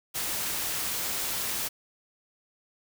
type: noise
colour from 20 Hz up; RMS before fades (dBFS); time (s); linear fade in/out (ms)
white; -31; 0.14-1.69; 20
effects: none